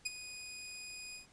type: tone with ADSR envelope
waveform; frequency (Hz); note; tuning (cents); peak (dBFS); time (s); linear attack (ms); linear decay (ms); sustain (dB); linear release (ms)
15% pulse; 2483; D#7; -4; -25; 0.05-1.27; 12; 22; -13; 120
effects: pink hiss -64 dBFS RMS until 1.32 s + resampled to 22050 Hz